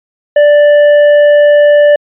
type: tone with tanh clipping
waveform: sine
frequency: 587.3 Hz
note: D5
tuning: in tune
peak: -4 dBFS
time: 0.36-1.96 s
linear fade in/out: 5 ms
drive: 8 dB
effects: resampled to 8000 Hz